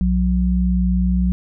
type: tone pair together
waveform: sine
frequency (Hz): 61.2 / 182.44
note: B1 / F#3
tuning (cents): -15 / -24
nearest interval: octave + perfect fifth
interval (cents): 1891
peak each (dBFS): -17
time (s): 0.01-1.32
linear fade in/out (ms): 0
effects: none